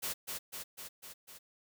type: noise with echo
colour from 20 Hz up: white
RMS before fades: -37 dBFS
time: 0.02-0.14 s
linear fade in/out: 20 ms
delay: 250 ms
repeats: 5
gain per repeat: -3 dB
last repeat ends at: 1.39 s
effects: none